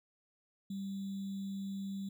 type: tone with sample-and-hold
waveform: sine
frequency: 196 Hz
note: G3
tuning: in tune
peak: -37 dBFS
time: 0.7-2.09 s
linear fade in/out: 5 ms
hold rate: 3675 Hz
effects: none